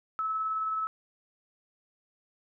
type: tone with tremolo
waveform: sine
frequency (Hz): 1300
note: E6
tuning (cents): -24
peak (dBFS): -27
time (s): 0.19-0.87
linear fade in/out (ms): 0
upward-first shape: sine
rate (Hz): 19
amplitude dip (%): 25
effects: none